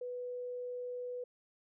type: tone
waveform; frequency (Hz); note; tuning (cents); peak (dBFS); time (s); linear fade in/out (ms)
sine; 493.9; B4; 0; -38; 0.01-1.24; 5
effects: none